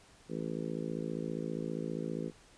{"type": "harmonic tone", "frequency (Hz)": 55, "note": "A1", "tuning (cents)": 0, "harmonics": [3, 4, 5, 6, 7, 8, 9], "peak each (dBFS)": [-40, -41, -42, -43, -43, -44, -45], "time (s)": [0.28, 2.32], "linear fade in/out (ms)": 50, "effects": ["pink hiss -60 dBFS RMS until 2.57 s", "resampled to 22050 Hz"]}